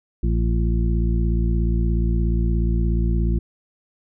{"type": "harmonic tone", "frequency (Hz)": 56.9, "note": "A#1", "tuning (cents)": -41, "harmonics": [1, 2, 3, 4, 6], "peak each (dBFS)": [-18, -26, -26, -30, -31], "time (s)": [0.23, 3.39], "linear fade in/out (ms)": 5, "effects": []}